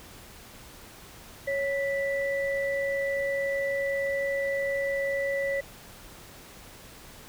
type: tone pair together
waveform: sine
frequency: 554 / 1972 Hz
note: C#5 / B6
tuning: -1 / -3 cents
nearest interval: octave + minor seventh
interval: 2198 cents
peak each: -27 / -31 dBFS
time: 1.47-5.61 s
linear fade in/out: 10 ms
effects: pink hiss -48 dBFS RMS until 7.28 s